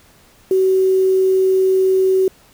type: tone with quantisation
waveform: sine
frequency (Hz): 378.3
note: F#4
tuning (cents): +38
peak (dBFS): -11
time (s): 0.51-2.28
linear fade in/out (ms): 2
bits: 6
effects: pink hiss -50 dBFS RMS until 2.53 s